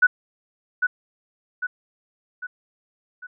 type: tone with echo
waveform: sine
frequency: 1482 Hz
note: F#6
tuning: 2 cents sharp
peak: -11 dBFS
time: 0.02-0.07 s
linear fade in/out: 10 ms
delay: 800 ms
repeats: 4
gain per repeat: -6 dB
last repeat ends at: 3.27 s
effects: none